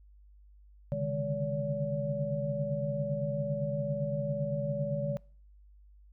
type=tone cluster; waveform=sine; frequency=135 / 145 / 152.7 / 204.6 / 571 Hz; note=C#3 / D3 / D#3 / G#3 / D5; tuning=-45 / -22 / -32 / -26 / -49 cents; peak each=-37 / -38 / -36 / -39 / -33 dBFS; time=0.92-5.17 s; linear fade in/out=0 ms; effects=noise-tail reverb RT60 0.5 s tail -25 dB re dry + added 50 Hz sine -54 dBFS peak until 6.12 s